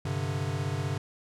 square chord, G suspended fourth, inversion none, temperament equal, 98 / 130.81 / 146.83 Hz, G2 / C3 / D3, 0 / 0 / 0 cents, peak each -34 dBFS, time 0.05-0.98 s, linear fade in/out 5 ms, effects low-pass 9000 Hz 12 dB/octave

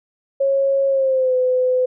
sine tone with pitch glide, 547 to 507.4 Hz, C#5 to B4, -23 to +47 cents, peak -14 dBFS, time 0.4-1.86 s, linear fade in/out 10 ms, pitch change -130 cents, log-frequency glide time 0.88-1.35 s, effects none

